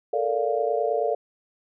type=chord; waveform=sine; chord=Bb major seventh; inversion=third; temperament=just; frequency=437 / 466.2 / 582.7 / 699.2 Hz; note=A4 / Bb4 / D5 / F5; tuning=-12 / 0 / -14 / +2 cents; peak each=-27 dBFS; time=0.13-1.15 s; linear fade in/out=5 ms; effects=none